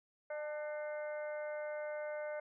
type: harmonic tone with a mistuned harmonic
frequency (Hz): 300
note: D4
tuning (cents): +37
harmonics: 2 / 3 / 4 / 5 / 6 / 7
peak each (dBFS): -39 / -52 / -57 / -50 / -60 / -53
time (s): 0.3-2.4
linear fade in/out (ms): 5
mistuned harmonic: 3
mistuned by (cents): -32
effects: none